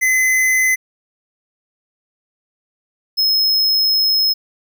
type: tone pair in turn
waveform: square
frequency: 2036 / 5163 Hz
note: C7 / E8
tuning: -48 / -37 cents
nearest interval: octave + major third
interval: 1611 cents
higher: second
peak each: -13 dBFS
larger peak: neither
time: 0.01-0.76 / 3.17-4.34 s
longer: second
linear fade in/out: 20 ms
effects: none